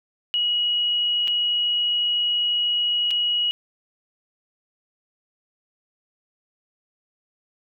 sine tone with dropouts, 2907 Hz, F#7, 31 cents flat, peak -19 dBFS, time 0.34-3.51 s, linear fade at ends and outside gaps 0 ms, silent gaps 1.275-1.28 / 3.107-3.111 s, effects none

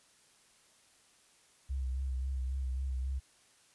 sine tone with vibrato, 65.41 Hz, C2, in tune, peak -32 dBFS, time 1.69-3.2 s, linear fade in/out 20 ms, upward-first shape sine, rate 3.7 Hz, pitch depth 44 cents each way, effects white hiss -65 dBFS RMS until 3.74 s + resampled to 24000 Hz

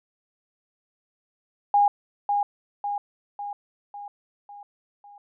sine tone with echo, 816 Hz, G#5, 31 cents flat, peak -15 dBFS, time 1.74-1.88 s, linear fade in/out 2 ms, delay 550 ms, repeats 6, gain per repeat -5 dB, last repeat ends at 5.18 s, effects none

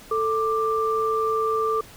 sine tone pair together, 442.5 / 1181.3 Hz, A4 / D6, +10 / +10 cents, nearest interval octave + perfect fourth, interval 1700 cents, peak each -23 dBFS, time 0.11-1.81 s, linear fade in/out 5 ms, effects pink hiss -46 dBFS RMS until 1.96 s

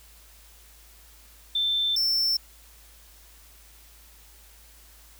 sine / square tone pair in turn, 3550 / 5380 Hz, A7 / E8, +15 / +34 cents, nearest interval perfect fifth, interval 719 cents, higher second, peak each -22 dBFS, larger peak neither, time 1.55-1.96 / 1.96-2.37 s, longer neither, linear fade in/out 5 ms, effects added 54 Hz sine -53 dBFS peak until 5.19 s + white hiss -54 dBFS RMS until 5.19 s

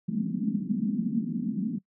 white band-pass noise, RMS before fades -29 dBFS, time 0.08-1.79 s, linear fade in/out 10 ms, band 180 to 240 Hz, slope 48 dB/octave, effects noise-tail reverb RT60 0.1 s tail -22 dB re dry

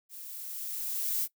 violet noise with level ramp, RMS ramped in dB -45 to -29 dBFS, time 0.09-1.28 s, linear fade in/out 50 ms, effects noise-tail reverb RT60 0.1 s tail -20 dB re dry

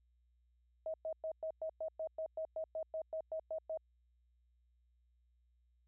sine tone bursts, 637 Hz, D#5, 41 cents sharp, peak -37 dBFS, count 16, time 0.86-3.774 s, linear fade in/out 2 ms, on 79 ms, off 110 ms, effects added 60 Hz sine -70 dBFS peak until 5.87 s

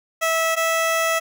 15% pulse tone pair in turn, 652 / 654.6 Hz, E5 / E5, -19 / -12 cents, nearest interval unison, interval 7 cents, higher second, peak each -12 dBFS, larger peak neither, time 0.21-0.56 / 0.56-1.2 s, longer second, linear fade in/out 20 ms, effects none

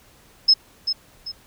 sine tone with echo, 5180 Hz, E8, 31 cents flat, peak -10 dBFS, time 0.48-0.54 s, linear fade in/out 10 ms, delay 390 ms, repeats 2, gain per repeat -9 dB, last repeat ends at 1.32 s, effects pink hiss -53 dBFS RMS until 1.46 s

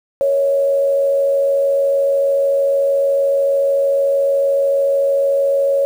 sine tone with frequency modulation, 554.4 Hz, C#5, in tune, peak -12 dBFS, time 0.21-5.85 s, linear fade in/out 0 ms, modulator 86.4 Hz, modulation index 0.35, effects 7-bit

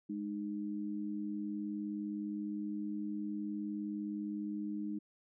sine tone pair together, 207.7 / 307.2 Hz, G#3 / D#4, 0 / -22 cents, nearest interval perfect fifth, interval 678 cents, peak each -39 / -39 dBFS, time 0.09-4.99 s, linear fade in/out 10 ms, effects none

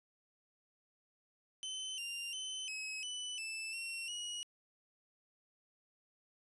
sawtooth tone with pitch steps, 3053 / 2788 / 3047 / 2559 / 2989 / 2639 / 2725 / 2903 Hz, G7 / F7 / G7 / D#7 / F#7 / E7 / F7 / F#7, -46 / -4 / -50 / +48 / +17 / +1 / -43 / -34 cents, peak -37 dBFS, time 1.63-4.43 s, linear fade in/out 0 ms, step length 350 ms, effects resampled to 24000 Hz + 12-bit

